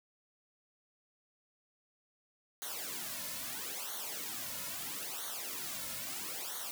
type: noise with flanger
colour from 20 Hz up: white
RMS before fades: -41 dBFS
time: 2.62-6.71 s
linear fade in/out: 0 ms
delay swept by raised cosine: 0.39 to 2.59 ms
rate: 0.76 Hz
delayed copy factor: -0.85
effects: none